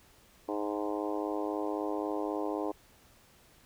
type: harmonic tone with a mistuned harmonic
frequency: 103.83 Hz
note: G#2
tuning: in tune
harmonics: 3 / 4 / 5 / 6 / 7 / 8 / 9 / 10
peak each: -35 / -37 / -39 / -41 / -42 / -43 / -44 / -45 dBFS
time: 0.48-2.72 s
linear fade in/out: 10 ms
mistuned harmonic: 9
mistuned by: -17 cents
effects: pink hiss -61 dBFS RMS until 3.65 s